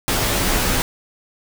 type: noise with comb filter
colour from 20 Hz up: pink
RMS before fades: -19 dBFS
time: 0.08-0.82 s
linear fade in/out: 0 ms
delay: 13 ms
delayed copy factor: -0.6
effects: none